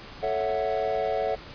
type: chord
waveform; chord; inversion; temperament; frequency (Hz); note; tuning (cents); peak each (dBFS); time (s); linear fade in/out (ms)
triangle; F# minor seventh; first; equal; 440 / 554.4 / 659.3 / 740; A4 / C#5 / E5 / F#5; 0 / 0 / 0 / 0; -28; 0.22-1.36; 20
effects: pink hiss -43 dBFS RMS until 1.54 s + resampled to 11025 Hz